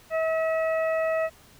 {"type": "harmonic tone", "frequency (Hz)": 644, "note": "E5", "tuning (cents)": -41, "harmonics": [1, 2, 3, 4], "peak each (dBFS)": [-23, -34, -34, -39], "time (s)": [0.1, 1.3], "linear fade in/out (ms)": 50, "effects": ["pink hiss -54 dBFS RMS until 1.59 s"]}